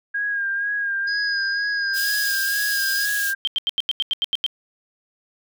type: tone with vibrato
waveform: sine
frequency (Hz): 1625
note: G#6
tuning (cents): -38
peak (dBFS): -21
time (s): 0.14-3.35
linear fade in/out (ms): 10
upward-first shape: sine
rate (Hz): 2.1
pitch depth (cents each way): 38
type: tone with tremolo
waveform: sine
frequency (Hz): 4978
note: D#8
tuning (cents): 0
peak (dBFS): -26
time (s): 1.07-3.06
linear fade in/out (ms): 10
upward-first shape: sine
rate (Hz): 1.2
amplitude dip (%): 40
type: high-pass noise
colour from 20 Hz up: white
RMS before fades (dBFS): -28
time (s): 1.93-3.34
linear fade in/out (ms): 50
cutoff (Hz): 2800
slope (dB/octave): 48
type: tone bursts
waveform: sine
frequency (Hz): 3163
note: G7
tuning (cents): +15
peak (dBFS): -18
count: 10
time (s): 3.45-4.464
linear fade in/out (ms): 0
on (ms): 24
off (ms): 86
effects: none